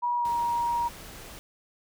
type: tone with pitch glide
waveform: sine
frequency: 964 to 945.8 Hz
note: B5 to A#5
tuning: -42 to +25 cents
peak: -24 dBFS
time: 0.02-0.89 s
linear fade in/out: 20 ms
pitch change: -33 cents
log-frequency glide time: 0.17-0.29 s
type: noise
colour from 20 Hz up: pink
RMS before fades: -44 dBFS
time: 0.25-1.39 s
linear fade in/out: 0 ms
effects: none